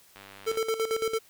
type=click train; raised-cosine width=0.3 ms; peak=-30 dBFS; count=40; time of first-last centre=0.16-0.556 s; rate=98.6 Hz
type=tone with tremolo; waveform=square; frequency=445.8 Hz; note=A4; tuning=23 cents sharp; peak=-25 dBFS; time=0.46-1.19 s; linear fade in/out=20 ms; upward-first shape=square; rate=8.9 Hz; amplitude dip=70%
effects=white hiss -58 dBFS RMS until 1.29 s